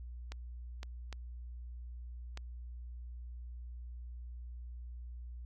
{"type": "clicks", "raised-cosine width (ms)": 0.2, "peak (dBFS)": -27, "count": 4, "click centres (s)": [0.32, 0.831, 1.127, 2.374], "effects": ["added 60 Hz sine -43 dBFS peak until 5.45 s"]}